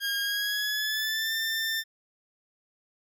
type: tone with pitch glide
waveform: 20% pulse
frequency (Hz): 1623 to 1790.5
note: G#6 to A6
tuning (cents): -40 to +30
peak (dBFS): -22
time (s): 0-1.84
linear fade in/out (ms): 50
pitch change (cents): +170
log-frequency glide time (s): 0.21-1.34
effects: none